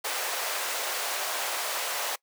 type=high-pass noise; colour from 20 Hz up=pink; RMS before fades=-31 dBFS; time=0.04-2.16 s; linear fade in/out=10 ms; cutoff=540 Hz; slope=24 dB/octave; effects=noise-tail reverb RT60 0.1 s tail -23 dB re dry